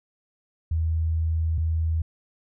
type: tone pair in turn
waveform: sine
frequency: 80.8 / 80.8 Hz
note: E2 / E2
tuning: -34 / -34 cents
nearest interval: unison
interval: 0 cents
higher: neither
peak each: -21 dBFS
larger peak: neither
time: 0.71-1.58 / 1.58-2.02 s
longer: first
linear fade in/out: 5 ms
effects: none